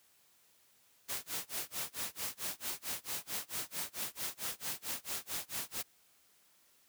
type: noise with tremolo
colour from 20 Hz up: white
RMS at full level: -37 dBFS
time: 1.08-5.83 s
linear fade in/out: 20 ms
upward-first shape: sine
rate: 4.5 Hz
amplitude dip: 100%
effects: white hiss -68 dBFS RMS until 6.88 s + high-pass 60 Hz 12 dB/octave